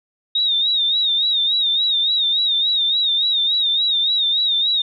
sine tone with vibrato, 3729 Hz, A#7, in tune, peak -15 dBFS, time 0.35-4.82 s, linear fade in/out 5 ms, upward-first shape sine, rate 3.5 Hz, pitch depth 85 cents each way, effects none

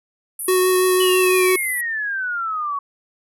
pink band-pass noise, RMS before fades -28 dBFS, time 0.39-1.81 s, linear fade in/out 5 ms, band 9500 to 12000 Hz, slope 96 dB/octave
square tone with vibrato, 369.2 Hz, F#4, 4 cents flat, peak -15 dBFS, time 0.48-1.56 s, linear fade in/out 5 ms, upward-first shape triangle, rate 6 Hz, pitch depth 13 cents each way
sine exponential sweep, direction down, 2995 to 1108.7 Hz, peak -21 dBFS, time 1-2.79 s, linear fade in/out 5 ms
effects none

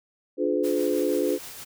sine chord, D diminished seventh, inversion none, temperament just, 293.7 / 352.4 / 422.9 / 507.5 Hz, D4 / F4 / Ab4 / Cb5, 0 / +16 / +31 / +47 cents, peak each -27 dBFS, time 0.37-1.39 s, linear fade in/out 50 ms
white noise with tremolo, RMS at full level -39 dBFS, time 0.63-1.65 s, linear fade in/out 20 ms, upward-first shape triangle, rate 6.3 Hz, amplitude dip 35%
effects none

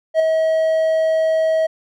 triangle tone with ADSR envelope, 640 Hz, D#5, 49 cents sharp, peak -7 dBFS, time 0.14-1.67 s, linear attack 58 ms, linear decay 4 ms, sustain -5 dB, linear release 12 ms, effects none

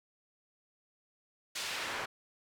pink noise with band-pass filter sweep, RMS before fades -38 dBFS, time 1.55-2.06 s, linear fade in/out 10 ms, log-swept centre 4600 to 1200 Hz, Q 0.78, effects none

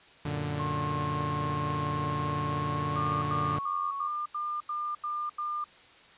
sawtooth chord, Gb augmented, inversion none, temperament equal, 92.5 / 116.54 / 146.83 Hz, Gb2 / Bb2 / D3, 0 / 0 / 0 cents, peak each -34 / -34 / -28 dBFS, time 0.25-3.59 s, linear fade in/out 5 ms
sine tone with pitch glide, 1076 to 1111.4 Hz, C6 to C#6, +48 to +4 cents, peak -32 dBFS, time 0.59-4.08 s, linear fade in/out 10 ms, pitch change +56 cents, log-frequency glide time 2.18-3.73 s
sine tone bursts, 1201 Hz, D6, 38 cents sharp, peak -30 dBFS, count 8, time 2.96-5.642 s, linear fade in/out 5 ms, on 260 ms, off 86 ms
effects white hiss -55 dBFS RMS until 6.17 s + resampled to 8000 Hz

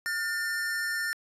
square tone pair together, 1423.8 / 1796 Hz, F6 / A6, +33 / +35 cents, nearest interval major third, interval 402 cents, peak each -36 / -30 dBFS, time 0.06-1.13 s, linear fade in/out 0 ms, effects resampled to 32000 Hz

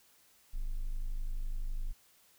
triangle tone, 25.92 Hz, G#0, 2 cents flat, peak -29 dBFS, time 0.53-1.93 s, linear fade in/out 20 ms, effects tanh soft clip ceiling -27 dBFS + white hiss -65 dBFS RMS until 2.38 s

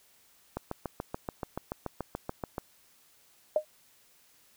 click train, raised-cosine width 1 ms, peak -19 dBFS, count 15, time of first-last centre 0.57-2.581 s, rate 6.96 Hz
sine tone with exponential decay, 613 Hz, D#5, 26 cents flat, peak -18 dBFS, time 3.56-3.65 s, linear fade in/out 2 ms, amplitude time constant 18 ms
effects white hiss -63 dBFS RMS until 4.56 s

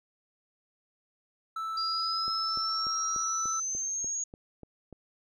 triangle tone, 1318.5 Hz, E6, in tune, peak -30 dBFS, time 1.56-3.6 s, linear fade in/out 5 ms
sine exponential sweep, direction up, 4781 to 6690 Hz, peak -30 dBFS, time 1.77-4.24 s, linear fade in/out 5 ms
click train, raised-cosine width 2 ms, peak -32 dBFS, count 10, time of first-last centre 2.28-4.927 s, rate 3.4 Hz
effects none

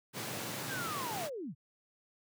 pink high-pass noise, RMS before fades -40 dBFS, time 0.13-1.3 s, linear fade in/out 50 ms, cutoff 100 Hz, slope 96 dB/octave
sine linear sweep, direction down, 1667 to 108.2 Hz, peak -38 dBFS, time 0.67-1.55 s, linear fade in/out 50 ms
effects none

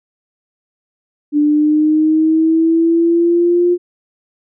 sine linear sweep, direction up, 293.7 to 354.3 Hz, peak -9 dBFS, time 1.32-3.78 s, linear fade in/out 50 ms, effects none

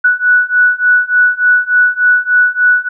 sine beating tone pair, 1475 / 1478.4 Hz, F#6 / F#6, -6 / -2 cents, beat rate 3.4 Hz, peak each -11 / -10 dBFS, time 0.04-2.89 s, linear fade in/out 10 ms, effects none

